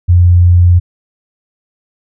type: tone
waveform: sine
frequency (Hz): 88.2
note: F2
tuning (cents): +18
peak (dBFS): -3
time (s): 0.08-0.8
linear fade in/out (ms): 20
effects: none